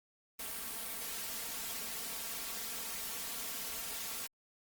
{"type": "noise with comb filter", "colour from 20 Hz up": "white", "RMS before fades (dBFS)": -41, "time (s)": [0.39, 4.27], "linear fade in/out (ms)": 5, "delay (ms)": 4.4, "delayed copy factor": 0.85, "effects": ["Opus 32 kbps"]}